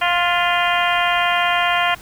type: harmonic tone with a mistuned harmonic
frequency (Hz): 350.9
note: F4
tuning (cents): +8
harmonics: 2 / 3 / 4 / 5 / 6 / 7 / 8 / 9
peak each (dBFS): -20 / -22 / -23 / -24 / -25 / -25 / -26 / -27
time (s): 0.01-1.95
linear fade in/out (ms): 10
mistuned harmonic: 6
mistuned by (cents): -44
effects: pink hiss -42 dBFS RMS until 2.01 s